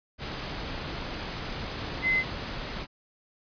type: tone in noise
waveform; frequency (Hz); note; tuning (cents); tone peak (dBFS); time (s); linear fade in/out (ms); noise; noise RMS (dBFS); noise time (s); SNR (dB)
sine; 2051; C7; -35; -22; 2.02-2.24; 50; pink; -35; 0.18-2.87; +10
effects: resampled to 11025 Hz